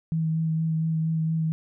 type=tone with vibrato; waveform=sine; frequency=160.6 Hz; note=E3; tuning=45 cents flat; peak=-22 dBFS; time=0.12-1.52 s; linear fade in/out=0 ms; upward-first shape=sine; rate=4.3 Hz; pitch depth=15 cents each way; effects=none